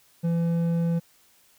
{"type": "tone with hard clipping", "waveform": "sine", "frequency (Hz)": 168.4, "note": "E3", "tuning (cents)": 37, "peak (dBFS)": -23, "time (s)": [0.23, 1], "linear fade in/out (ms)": 20, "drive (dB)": 6, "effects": ["white hiss -60 dBFS RMS until 1.58 s"]}